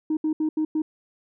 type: tone bursts at uneven times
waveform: sine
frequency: 311.1 Hz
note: D#4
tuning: in tune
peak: -19 dBFS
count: 5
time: 0.1-0.17 / 0.24-0.33 / 0.4-0.49 / 0.57-0.65 / 0.75-0.82 s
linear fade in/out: 5 ms
effects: tanh soft clip ceiling -18 dBFS